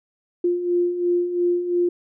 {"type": "beating tone pair", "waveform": "sine", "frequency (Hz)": [349.2, 352.1], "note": ["F4", "F4"], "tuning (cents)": [0, 14], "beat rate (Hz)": 2.9, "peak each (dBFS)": [-26, -19], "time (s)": [0.44, 1.89], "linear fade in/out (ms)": 5, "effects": []}